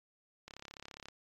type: click train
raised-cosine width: 0.2 ms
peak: -30 dBFS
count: 22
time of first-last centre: 0.48-1.085 s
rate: 34.7 Hz
effects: AAC 32 kbps